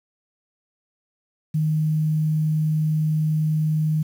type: tone with quantisation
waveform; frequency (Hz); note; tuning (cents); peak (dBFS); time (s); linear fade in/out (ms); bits
sine; 155.1; D#3; -5; -18; 1.54-4.03; 10; 8
effects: none